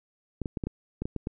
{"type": "clicks", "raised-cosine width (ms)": 3, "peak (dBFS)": -18, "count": 9, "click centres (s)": [0.417, 0.458, 0.572, 0.638, 0.67, 1.02, 1.055, 1.163, 1.271], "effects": []}